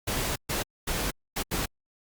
pink noise bursts at uneven times, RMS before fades -29 dBFS, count 5, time 0.07-0.36 / 0.49-0.63 / 0.87-1.11 / 1.36-1.43 / 1.51-1.66 s, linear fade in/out 10 ms, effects Opus 48 kbps

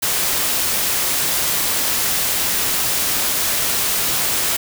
white noise, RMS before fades -19 dBFS, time 0.02-4.57 s, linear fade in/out 10 ms, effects none

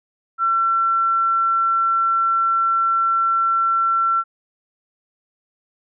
sine tone, 1350 Hz, E6, 41 cents sharp, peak -15 dBFS, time 0.38-4.24 s, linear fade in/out 50 ms, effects none

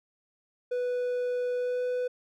triangle tone with pitch glide, 493.9 to 497.6 Hz, B4 to B4, 0 to +13 cents, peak -25 dBFS, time 0.71-2.08 s, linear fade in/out 10 ms, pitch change +13 cents, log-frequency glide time 1.57-1.83 s, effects none

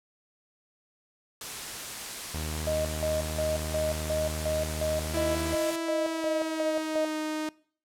white noise, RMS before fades -37 dBFS, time 1.41-5.76 s, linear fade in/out 2 ms
sawtooth tone, 77.78 Hz, D#2, in tune, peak -28 dBFS, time 2.34-5.55 s, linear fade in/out 5 ms
sine tone with tremolo, 622.3 Hz, D#5, in tune, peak -26 dBFS, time 2.67-7.05 s, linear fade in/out 2 ms, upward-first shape square, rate 2.8 Hz, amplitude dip 80%
sawtooth tone with pitch glide, 331.6 to 309.4 Hz, E4 to D#4, +10 to -10 cents, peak -26 dBFS, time 5.14-7.49 s, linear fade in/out 2 ms, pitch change -120 cents, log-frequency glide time 5.72-7.17 s
effects noise-tail reverb RT60 0.5 s tail -23 dB re dry + low-pass 11000 Hz 12 dB/octave

